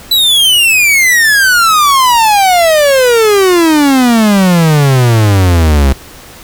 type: exponential sweep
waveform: 45% pulse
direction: down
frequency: 4000 to 65.41 Hz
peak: -5 dBFS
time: 0.11-5.93 s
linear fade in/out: 5 ms
effects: pink hiss -33 dBFS RMS until 6.43 s